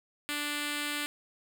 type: tone with notch filter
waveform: 5% pulse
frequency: 293.7 Hz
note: D4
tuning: in tune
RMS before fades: -34 dBFS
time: 0.29-1.06 s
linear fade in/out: 0 ms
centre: 720 Hz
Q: 0.81
effects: none